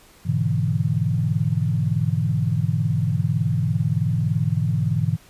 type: chord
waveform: sine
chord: E dominant seventh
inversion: first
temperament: equal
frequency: 103.83 / 123.47 / 146.83 / 164.81 Hz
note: G#2 / B2 / D3 / E3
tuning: 0 / 0 / 0 / 0 cents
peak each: -24 dBFS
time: 0.25-5.17 s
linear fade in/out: 20 ms
effects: pink hiss -51 dBFS RMS until 5.29 s + resampled to 32000 Hz